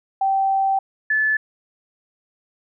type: tone pair in turn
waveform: sine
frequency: 777 / 1734.3 Hz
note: G5 / A6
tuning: -16 / -25 cents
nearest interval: octave + major second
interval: 1391 cents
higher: second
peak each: -16 / -16 dBFS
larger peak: neither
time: 0.21-0.79 / 1.1-1.37 s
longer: first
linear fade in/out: 5 ms
effects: none